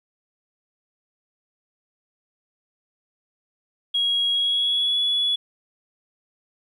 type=tone with pitch glide; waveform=sine; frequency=3300 to 3399 Hz; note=G#7 to G#7; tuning=-12 to +39 cents; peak=-18 dBFS; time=3.94-5.36 s; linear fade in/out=10 ms; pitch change=+51 cents; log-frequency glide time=4.33-5 s; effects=tanh soft clip ceiling -14 dBFS + 10-bit